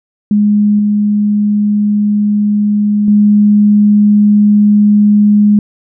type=tone with level steps; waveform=sine; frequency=207.7 Hz; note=G#3; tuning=in tune; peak=-6 / -8 / -4 dBFS; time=0.31-5.59 s; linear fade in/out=2 ms; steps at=0.79 / 3.08 s; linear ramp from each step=2 ms; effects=none